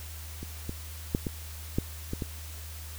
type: clicks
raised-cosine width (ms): 3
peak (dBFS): -25 / -21 / -12 / -17 / -13 / -19 / -19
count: 7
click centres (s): 0.43 / 0.694 / 1.149 / 1.268 / 1.785 / 2.134 / 2.222
effects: added 78 Hz sine -40 dBFS peak until 2.98 s + white hiss -46 dBFS RMS until 2.98 s

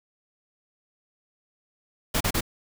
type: noise bursts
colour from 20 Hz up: pink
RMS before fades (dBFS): -24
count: 3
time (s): 2.14-2.409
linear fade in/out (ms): 10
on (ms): 67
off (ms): 34
effects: none

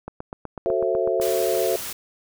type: click train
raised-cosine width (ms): 1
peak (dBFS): -18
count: 10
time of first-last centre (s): 0.08-1.199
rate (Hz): 8.04
type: chord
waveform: sine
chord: F# half-diminished seventh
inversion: none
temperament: just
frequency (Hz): 370 / 444 / 532.8 / 666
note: F#4 / A4 / C5 / E5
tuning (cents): 0 / +16 / +31 / +18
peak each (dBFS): -25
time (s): 0.66-1.76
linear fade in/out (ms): 0
type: noise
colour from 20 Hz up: white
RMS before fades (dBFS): -32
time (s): 1.21-1.93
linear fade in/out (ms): 5
effects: none

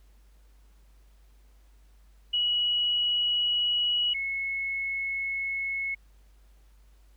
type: tone pair in turn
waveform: sine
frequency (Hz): 2921 / 2188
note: F#7 / C#7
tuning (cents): -23 / -23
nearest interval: perfect fourth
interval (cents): 500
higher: first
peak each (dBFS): -23 / -28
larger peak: first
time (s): 2.33-4.14 / 4.14-5.95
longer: neither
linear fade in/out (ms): 10
effects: added 50 Hz sine -54 dBFS peak until 7.16 s + pink hiss -68 dBFS RMS until 7.16 s

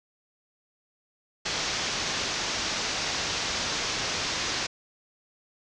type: low-pass noise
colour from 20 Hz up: white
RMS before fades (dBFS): -30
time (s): 1.45-4.67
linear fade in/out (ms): 10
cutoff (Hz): 6400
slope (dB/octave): 48
effects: none

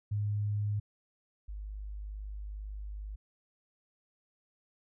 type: tone pair in turn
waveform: sine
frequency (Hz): 103.83 / 51.08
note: G#2 / G#1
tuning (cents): 0 / -28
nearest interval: octave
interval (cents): 1228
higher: first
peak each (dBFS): -29 / -38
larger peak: first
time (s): 0.11-0.8 / 1.48-3.16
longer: second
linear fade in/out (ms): 10
effects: none

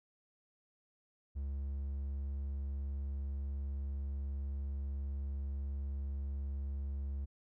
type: tone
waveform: triangle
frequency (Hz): 69.3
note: C#2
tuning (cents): 0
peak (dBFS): -34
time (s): 1.35-7.26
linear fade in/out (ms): 20
effects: none

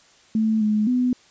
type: tone with pitch steps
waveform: sine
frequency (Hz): 219.5 / 212.5 / 249.6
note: A3 / G#3 / B3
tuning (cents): -4 / +40 / +19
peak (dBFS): -17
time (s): 0.35-1.13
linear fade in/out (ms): 2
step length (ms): 260
effects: white hiss -54 dBFS RMS until 1.3 s + resampled to 16000 Hz

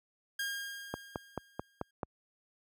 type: tone with exponential decay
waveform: sawtooth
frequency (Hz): 1617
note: G#6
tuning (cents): -47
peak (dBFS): -29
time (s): 0.39-1.91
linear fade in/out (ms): 5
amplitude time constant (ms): 330
type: click train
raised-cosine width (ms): 1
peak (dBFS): -20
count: 6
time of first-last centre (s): 0.94-2.032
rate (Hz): 4.58
effects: high-pass 60 Hz 12 dB/octave

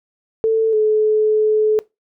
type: tone pair in turn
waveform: sine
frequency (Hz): 444.8 / 429.9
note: A4 / A4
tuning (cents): +19 / -40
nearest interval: minor second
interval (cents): 59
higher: first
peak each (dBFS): -12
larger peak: neither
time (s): 0.44-0.73 / 0.73-1.79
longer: second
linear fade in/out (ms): 0
effects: noise-tail reverb RT60 0.2 s tail -21 dB re dry

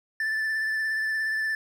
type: tone with vibrato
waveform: triangle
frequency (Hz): 1760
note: A6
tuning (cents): 0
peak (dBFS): -23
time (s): 0.2-1.55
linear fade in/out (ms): 2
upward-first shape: sine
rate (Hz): 17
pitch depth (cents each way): 19
effects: none

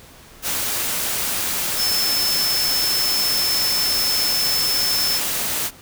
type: tone in noise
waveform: sine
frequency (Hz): 5274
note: E8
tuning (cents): 0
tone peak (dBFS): -19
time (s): 1.76-5.21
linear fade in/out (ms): 50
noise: white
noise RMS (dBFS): -23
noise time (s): 0.42-5.71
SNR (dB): +1
effects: pink hiss -45 dBFS RMS until 5.81 s

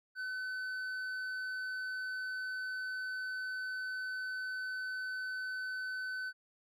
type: tone with hard clipping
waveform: sine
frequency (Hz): 1514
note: F#6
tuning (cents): +39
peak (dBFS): -38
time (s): 0.15-6.33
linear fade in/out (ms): 50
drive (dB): 5
effects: none

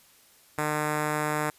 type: tone with notch filter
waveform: 5% pulse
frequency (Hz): 151.3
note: D#3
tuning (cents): -48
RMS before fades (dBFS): -28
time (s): 0.58-1.5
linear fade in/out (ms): 2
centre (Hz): 4400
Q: 1.4
effects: white hiss -58 dBFS RMS until 1.58 s + resampled to 32000 Hz

